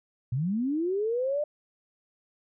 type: linear sweep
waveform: sine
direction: up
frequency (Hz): 114.3 to 605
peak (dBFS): -25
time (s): 0.32-1.44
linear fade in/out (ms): 5
effects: none